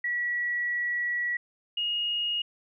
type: tone pair in turn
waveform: sine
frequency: 1934 / 2867 Hz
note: B6 / F7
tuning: -37 / +45 cents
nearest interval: perfect fifth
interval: 682 cents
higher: second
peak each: -26 dBFS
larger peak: neither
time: 0.04-1.37 / 1.77-2.42 s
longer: first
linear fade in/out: 5 ms
effects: none